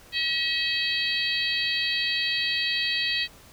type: harmonic tone with a mistuned harmonic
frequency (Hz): 642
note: E5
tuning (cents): -46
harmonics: 3 / 4 / 5 / 6 / 7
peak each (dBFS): -30 / -30 / -30 / -30 / -30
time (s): 0.12-3.28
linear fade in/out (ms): 50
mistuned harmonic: 6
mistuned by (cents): +22
effects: pink hiss -51 dBFS RMS until 3.52 s